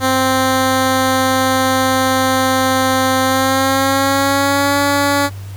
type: tone with pitch glide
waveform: 10% pulse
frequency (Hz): 261.6 to 283.6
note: C4 to C#4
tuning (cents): 0 to +40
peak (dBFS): -4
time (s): 0-5.3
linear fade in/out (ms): 50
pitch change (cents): +140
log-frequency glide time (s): 3.22-4.79
effects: added 98 Hz sine -26 dBFS peak until 5.56 s + pink hiss -41 dBFS RMS until 5.56 s